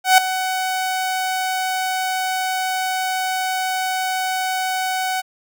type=tone with ADSR envelope; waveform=sawtooth; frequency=749 Hz; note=F#5; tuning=21 cents sharp; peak=-3 dBFS; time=0.04-5.22 s; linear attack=140 ms; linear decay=3 ms; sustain=-13 dB; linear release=25 ms; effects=none